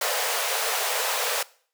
pink high-pass noise, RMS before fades -26 dBFS, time 0.01-1.43 s, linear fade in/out 5 ms, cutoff 440 Hz, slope 96 dB/octave, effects noise-tail reverb RT60 0.5 s tail -21 dB re dry

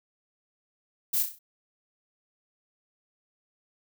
violet noise with echo, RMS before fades -26 dBFS, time 1.13-1.23 s, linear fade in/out 10 ms, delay 32 ms, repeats 5, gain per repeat -6 dB, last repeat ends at 1.39 s, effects none

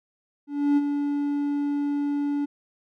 triangle tone with ADSR envelope, 287.6 Hz, D4, 36 cents flat, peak -14 dBFS, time 0.47-2.46 s, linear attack 300 ms, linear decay 34 ms, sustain -7 dB, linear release 17 ms, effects none

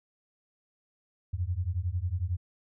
sine beating tone pair, 84 / 95 Hz, E2 / F#2, +33 / +46 cents, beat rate 11 Hz, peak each -31 dBFS, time 1.33-2.37 s, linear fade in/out 10 ms, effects none

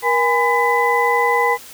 sine tone cluster, 475.5 / 822 / 1011 / 2000 Hz, A#4 / G#5 / B5 / B6, +34 / -18 / +40 / +21 cents, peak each -19 dBFS, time 0.02-1.58 s, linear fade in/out 50 ms, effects white hiss -39 dBFS RMS until 1.73 s

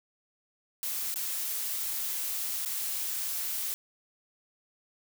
blue noise with dropouts, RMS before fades -33 dBFS, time 0.83-3.74 s, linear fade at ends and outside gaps 0 ms, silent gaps 1.141-1.159 / 2.65-2.659 s, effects none

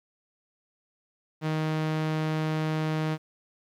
sawtooth tone with low-pass filter, 156.4 Hz, D#3, 9 cents sharp, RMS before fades -28 dBFS, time 1.41-3.18 s, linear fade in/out 50 ms, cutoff 4300 Hz, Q 0.63, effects 10-bit

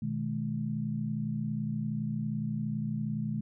sine chord, G# minor, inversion first, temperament equal with one note detuned, 123.47 / 155.56 / 213 Hz, B2 / D#3 / G#3, 0 / 0 / +44 cents, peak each -36 / -35 / -33 dBFS, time 0.02-3.41 s, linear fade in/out 5 ms, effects none

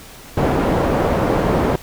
white low-pass noise, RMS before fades -17 dBFS, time 0.37-1.76 s, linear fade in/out 5 ms, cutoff 600 Hz, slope 12 dB/octave, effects pink hiss -39 dBFS RMS until 1.82 s

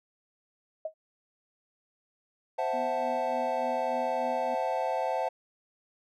sine tone with exponential decay, 632 Hz, D#5, 27 cents sharp, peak -27 dBFS, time 0.85-0.94 s, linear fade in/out 5 ms, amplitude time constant 18 ms
triangle chord, F# half-diminished seventh, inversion second, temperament equal, 523.3 / 659.3 / 740 / 880 Hz, C5 / E5 / F#5 / A5, 0 / 0 / 0 / 0 cents, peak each -31 dBFS, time 2.58-5.29 s, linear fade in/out 10 ms
sine tone with tremolo, 246.9 Hz, B3, in tune, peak -37 dBFS, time 2.73-4.55 s, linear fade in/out 10 ms, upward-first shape sine, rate 3.4 Hz, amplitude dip 65%
effects none

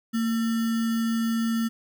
sine tone with sample-and-hold, 228.1 Hz, A#3, 37 cents flat, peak -22 dBFS, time 0.13-1.69 s, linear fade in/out 20 ms, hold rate 1575 Hz, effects none

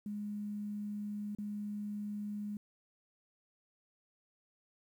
sine tone with dropouts, 207.3 Hz, G#3, 3 cents flat, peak -37 dBFS, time 0.06-2.57 s, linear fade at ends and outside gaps 2 ms, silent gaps 1.35-1.385 s, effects 11-bit

